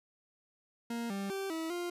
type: tone with pitch steps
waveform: 40% pulse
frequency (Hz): 233.9 / 197.4 / 389.6 / 323.9 / 350.3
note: A#3 / G3 / G4 / E4 / F4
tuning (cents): +6 / +12 / -11 / -30 / +5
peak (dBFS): -34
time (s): 0.9-1.9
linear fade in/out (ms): 5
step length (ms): 200
effects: resampled to 32000 Hz